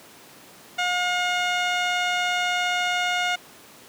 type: tone with low-pass filter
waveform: 15% pulse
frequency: 717 Hz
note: F5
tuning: 45 cents sharp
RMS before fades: -24 dBFS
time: 0.78-3.36 s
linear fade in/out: 10 ms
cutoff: 4700 Hz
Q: 1.4
effects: pink hiss -47 dBFS RMS until 3.88 s + high-pass 200 Hz 12 dB/octave